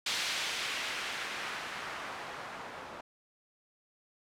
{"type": "noise with low-pass filter sweep", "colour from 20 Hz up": "blue", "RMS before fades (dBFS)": -38, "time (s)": [0.06, 3.01], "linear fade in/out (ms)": 5, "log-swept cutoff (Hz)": [3700, 870], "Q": 0.98, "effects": []}